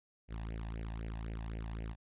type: tone with flanger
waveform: sawtooth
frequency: 55.4 Hz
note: A1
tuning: 13 cents sharp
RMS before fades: -41 dBFS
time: 0.28-1.96 s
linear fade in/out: 50 ms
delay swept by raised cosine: 0.4 to 1.16 ms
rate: 3.9 Hz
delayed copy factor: +0.85
effects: resampled to 8000 Hz